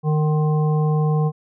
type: harmonic tone with a mistuned harmonic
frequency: 153.3 Hz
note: D#3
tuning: 25 cents flat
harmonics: 1 / 3 / 5 / 7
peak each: -16 / -26 / -30 / -33 dBFS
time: 0.03-1.32 s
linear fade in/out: 50 ms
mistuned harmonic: 7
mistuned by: -29 cents
effects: none